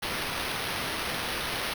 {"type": "noise with sample-and-hold", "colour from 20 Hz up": "blue", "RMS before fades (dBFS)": -32, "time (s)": [0.02, 1.74], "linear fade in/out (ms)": 10, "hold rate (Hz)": 7350, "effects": []}